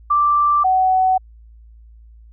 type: tone pair in turn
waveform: sine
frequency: 1174.7 / 749.7 Hz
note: D6 / F#5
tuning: 0 / +23 cents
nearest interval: minor sixth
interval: 777 cents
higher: first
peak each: -12 dBFS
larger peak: neither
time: 0.1-0.64 / 0.64-1.18 s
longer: neither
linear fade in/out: 10 ms
effects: added 56 Hz sine -41 dBFS peak until 2.32 s